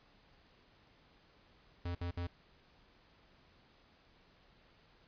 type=tone bursts; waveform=square; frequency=87.31 Hz; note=F2; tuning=in tune; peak=-37 dBFS; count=3; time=1.85-2.27 s; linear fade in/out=5 ms; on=100 ms; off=60 ms; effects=pink hiss -66 dBFS RMS until 5.07 s + resampled to 11025 Hz